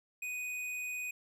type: tone with tanh clipping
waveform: triangle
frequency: 2489 Hz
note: D#7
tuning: in tune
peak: -38 dBFS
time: 0.22-1.11 s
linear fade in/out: 5 ms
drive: 18 dB
effects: none